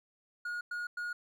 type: tone bursts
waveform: triangle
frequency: 1439 Hz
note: F#6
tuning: 49 cents flat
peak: -33 dBFS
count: 3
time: 0.45-1.13 s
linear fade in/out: 5 ms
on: 160 ms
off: 100 ms
effects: none

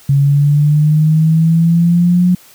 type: exponential sweep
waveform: sine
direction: up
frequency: 138.59 to 181 Hz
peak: -7 dBFS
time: 0.09-2.35 s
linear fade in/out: 5 ms
effects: white hiss -43 dBFS RMS until 2.54 s

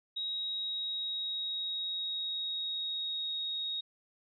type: tone with pitch glide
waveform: sine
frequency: 3804 to 3758 Hz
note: A#7 to A#7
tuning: +34 to +13 cents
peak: -33 dBFS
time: 0.16-3.81 s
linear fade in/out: 10 ms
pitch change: -21 cents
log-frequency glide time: 0.32-3.37 s
effects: none

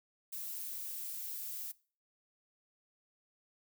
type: noise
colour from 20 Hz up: violet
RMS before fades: -42 dBFS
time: 0.32-1.72 s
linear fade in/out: 10 ms
effects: noise-tail reverb RT60 0.4 s tail -21 dB re dry

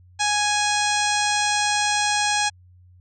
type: harmonic tone with a mistuned harmonic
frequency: 830.6 Hz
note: G#5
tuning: in tune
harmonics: 1 / 2 / 3 / 4 / 5 / 6 / 7 / 8 / 9 / 10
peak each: -23 / -26 / -28 / -29 / -30 / -31 / -31 / -32 / -33 / -33 dBFS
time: 0.19-2.5 s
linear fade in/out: 20 ms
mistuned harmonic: 6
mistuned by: +47 cents
effects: added 90 Hz sine -48 dBFS peak until 3 s

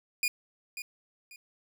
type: tone with echo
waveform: sawtooth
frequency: 2437 Hz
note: D#7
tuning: 37 cents flat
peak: -22 dBFS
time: 0.23-0.28 s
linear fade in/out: 2 ms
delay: 540 ms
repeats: 2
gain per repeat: -11 dB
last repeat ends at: 1.36 s
effects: none

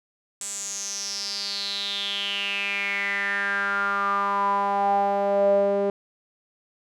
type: tone with band-pass filter sweep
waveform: sawtooth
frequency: 200 Hz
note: G3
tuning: 35 cents sharp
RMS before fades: -25 dBFS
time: 0.41-5.9 s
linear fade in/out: 2 ms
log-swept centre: 7800 to 490 Hz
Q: 7.2
effects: none

